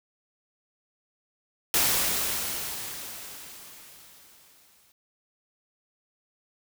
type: noise with exponential decay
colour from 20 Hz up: white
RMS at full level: -22 dBFS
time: 1.74-4.92 s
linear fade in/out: 1 ms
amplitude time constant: 690 ms
effects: none